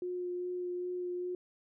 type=tone with vibrato; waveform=sine; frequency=358.2 Hz; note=F4; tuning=44 cents sharp; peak=-34 dBFS; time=0.02-1.35 s; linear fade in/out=2 ms; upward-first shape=sine; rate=2.5 Hz; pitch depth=11 cents each way; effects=none